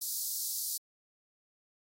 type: high-pass noise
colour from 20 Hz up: white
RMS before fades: -35 dBFS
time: 0.01-0.78 s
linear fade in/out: 10 ms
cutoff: 4300 Hz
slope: 48 dB/octave
effects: AAC 48 kbps